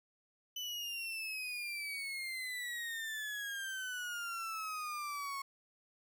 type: exponential sweep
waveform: 35% pulse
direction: down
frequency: 3013 to 1093 Hz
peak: -37 dBFS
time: 0.56-5.42 s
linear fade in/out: 5 ms
effects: none